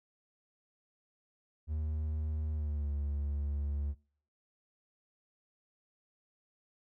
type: tone with pitch glide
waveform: triangle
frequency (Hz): 77 to 71.84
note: D#2 to D2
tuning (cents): -17 to -38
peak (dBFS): -30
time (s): 1.67-3.95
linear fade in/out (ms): 50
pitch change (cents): -121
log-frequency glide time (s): 2.52-2.89
effects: noise-tail reverb RT60 0.5 s tail -23 dB re dry